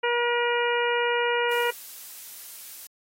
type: harmonic tone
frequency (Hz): 478.3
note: A#4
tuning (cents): +44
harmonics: 1 / 2 / 3 / 4 / 5 / 6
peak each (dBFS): -25 / -28 / -30 / -31 / -32 / -33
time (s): 0.03-1.71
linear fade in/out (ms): 10
type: noise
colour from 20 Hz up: blue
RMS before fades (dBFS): -41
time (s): 1.51-2.87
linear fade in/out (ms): 2
effects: AAC 48 kbps